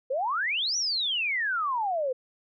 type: exponential two-way sweep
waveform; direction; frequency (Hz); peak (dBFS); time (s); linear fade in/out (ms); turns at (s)
sine; up then down; 493.9 to 5980 to 493.9; -25; 0.1-2.13; 10; 0.77
effects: none